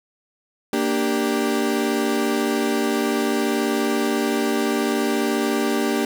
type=chord; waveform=35% pulse; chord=G minor; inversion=first; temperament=equal; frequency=233.1 / 293.7 / 392 Hz; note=Bb3 / D4 / G4; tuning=0 / 0 / 0 cents; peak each=-22 dBFS; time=0.73-6.05 s; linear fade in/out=2 ms; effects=none